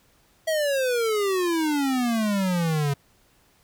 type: exponential sweep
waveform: square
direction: down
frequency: 651 to 138.59 Hz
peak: -22 dBFS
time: 0.47-2.94 s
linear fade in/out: 10 ms
effects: pink hiss -61 dBFS RMS until 3.63 s